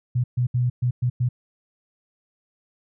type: tone bursts at uneven times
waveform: sine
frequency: 123.47 Hz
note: B2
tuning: in tune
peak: -18 dBFS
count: 6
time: 0.15-0.24 / 0.37-0.47 / 0.54-0.7 / 0.82-0.91 / 1.02-1.1 / 1.2-1.29 s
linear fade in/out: 10 ms
effects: none